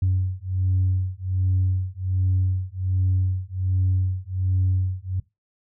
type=beating tone pair; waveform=sine; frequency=92.5 / 93.8 Hz; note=F#2 / F#2; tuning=0 / +24 cents; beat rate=1.3 Hz; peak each=-22 / -22 dBFS; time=0.02-5.2 s; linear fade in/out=5 ms; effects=noise-tail reverb RT60 0.2 s tail -19 dB re dry + tanh soft clip ceiling -14 dBFS